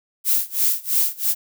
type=noise with tremolo; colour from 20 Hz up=violet; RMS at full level=-17 dBFS; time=0.24-1.35 s; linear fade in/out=50 ms; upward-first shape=sine; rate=3 Hz; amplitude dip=95%; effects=none